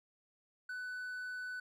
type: tone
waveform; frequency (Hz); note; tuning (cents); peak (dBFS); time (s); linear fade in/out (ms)
triangle; 1496; F#6; +19; -38; 0.69-1.6; 5
effects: none